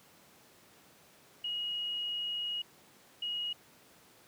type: tone pair in turn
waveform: sine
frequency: 2890 / 2890 Hz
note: F#7 / F#7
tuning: -41 / -41 cents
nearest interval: unison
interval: 0 cents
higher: neither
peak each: -33 / -33 dBFS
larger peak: neither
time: 1.44-2.62 / 3.22-3.53 s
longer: first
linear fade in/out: 5 ms
effects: pink hiss -60 dBFS RMS until 4.27 s + high-pass 150 Hz 12 dB/octave